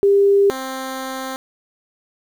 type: tone pair in turn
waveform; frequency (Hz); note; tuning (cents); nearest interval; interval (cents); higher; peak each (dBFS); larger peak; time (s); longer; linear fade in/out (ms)
sine / 10% pulse; 399.3 / 263.1; G4 / C4; +32 / +10; perfect fifth; 722; first; -10 / -17; first; 0.03-0.5 / 0.5-1.36; second; 0
effects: 8-bit